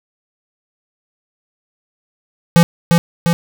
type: tone with echo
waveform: square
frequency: 170 Hz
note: F3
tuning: 46 cents flat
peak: -6 dBFS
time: 2.56-2.63 s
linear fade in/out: 0 ms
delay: 350 ms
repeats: 2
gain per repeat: -3 dB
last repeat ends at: 3.33 s
effects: none